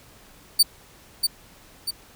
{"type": "tone with echo", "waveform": "sawtooth", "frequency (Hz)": 4587, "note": "D8", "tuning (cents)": -42, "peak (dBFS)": -9, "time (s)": [0.59, 0.63], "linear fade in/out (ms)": 10, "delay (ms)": 640, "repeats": 2, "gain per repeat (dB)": -6, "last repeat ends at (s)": 1.91, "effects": ["pink hiss -51 dBFS RMS until 2.15 s"]}